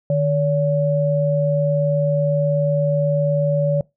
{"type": "tone pair together", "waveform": "sine", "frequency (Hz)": [151.36, 570], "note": ["D#3", "C#5"], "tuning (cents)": [-47, 48], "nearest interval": "octave + major seventh", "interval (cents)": 2295, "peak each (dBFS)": -18, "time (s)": [0.1, 3.81], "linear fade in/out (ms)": 2, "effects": ["noise-tail reverb RT60 0.2 s tail -23 dB re dry"]}